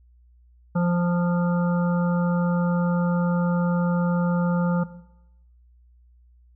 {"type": "harmonic tone with a mistuned harmonic", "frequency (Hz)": 174.61, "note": "F3", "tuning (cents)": 0, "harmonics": [1, 3, 5, 7, 8], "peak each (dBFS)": [-19, -29, -33, -36, -37], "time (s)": [0.75, 4.84], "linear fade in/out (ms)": 10, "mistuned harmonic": 5, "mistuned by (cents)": 16, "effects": ["noise-tail reverb RT60 0.9 s tail -17 dB re dry", "added 60 Hz sine -52 dBFS peak until 6.55 s"]}